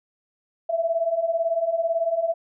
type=beating tone pair; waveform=sine; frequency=651 / 669 Hz; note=E5 / E5; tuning=-22 / +25 cents; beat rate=18 Hz; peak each=-26 / -22 dBFS; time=0.69-2.34 s; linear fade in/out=10 ms; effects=none